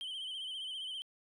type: tone with vibrato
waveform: sine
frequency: 3096 Hz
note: G7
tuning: 22 cents flat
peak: -36 dBFS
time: 0.01-1.02 s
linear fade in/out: 0 ms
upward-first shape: sine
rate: 15 Hz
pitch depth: 67 cents each way
effects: tanh soft clip ceiling -38 dBFS